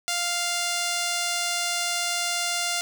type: tone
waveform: 5% pulse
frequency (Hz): 698.5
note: F5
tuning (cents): 0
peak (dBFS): -13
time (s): 0.08-2.81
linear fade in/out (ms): 0
effects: none